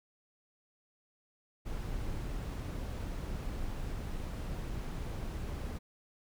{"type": "noise", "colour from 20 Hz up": "brown", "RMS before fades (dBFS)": -38, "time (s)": [1.65, 5.79], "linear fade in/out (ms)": 20, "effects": []}